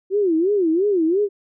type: tone with vibrato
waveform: sine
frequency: 363.7 Hz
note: F#4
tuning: 30 cents flat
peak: -15 dBFS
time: 0.1-1.29 s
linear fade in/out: 50 ms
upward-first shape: sine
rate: 2.9 Hz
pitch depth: 240 cents each way
effects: none